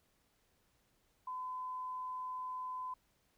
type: tone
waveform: sine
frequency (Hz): 1015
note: B5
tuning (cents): +47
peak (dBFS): -39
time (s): 1.27-2.94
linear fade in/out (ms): 5
effects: pink hiss -75 dBFS RMS until 3.37 s